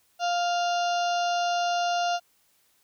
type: harmonic tone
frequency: 700 Hz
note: F5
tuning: 4 cents sharp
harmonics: 1 / 2 / 4 / 5 / 6 / 7 / 8 / 9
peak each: -24 / -33 / -35 / -41 / -40 / -43 / -41 / -44 dBFS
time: 0.19-2.2 s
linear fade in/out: 50 ms
effects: white hiss -66 dBFS RMS until 2.83 s